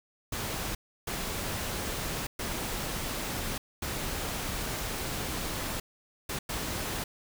pink noise bursts at uneven times, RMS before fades -34 dBFS, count 6, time 0.32-0.75 / 1.07-2.27 / 2.39-3.58 / 3.82-5.8 / 6.29-6.39 / 6.49-7.04 s, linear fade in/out 5 ms, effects none

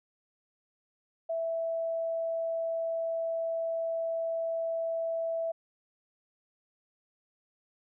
sine tone, 659.3 Hz, E5, in tune, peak -29 dBFS, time 1.29-5.52 s, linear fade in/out 10 ms, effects none

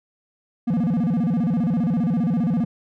triangle tone with vibrato, 200 Hz, G3, 35 cents sharp, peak -16 dBFS, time 0.67-2.65 s, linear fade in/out 10 ms, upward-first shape square, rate 15 Hz, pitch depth 300 cents each way, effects none

